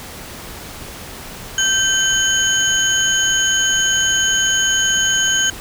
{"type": "tone cluster", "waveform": "sine", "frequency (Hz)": [1556, 3055, 6640], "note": ["G6", "G7", "G#8"], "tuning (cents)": [-13, -45, -1], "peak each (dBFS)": -18, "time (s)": [1.58, 5.5], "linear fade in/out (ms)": 2, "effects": ["pink hiss -33 dBFS RMS until 5.6 s"]}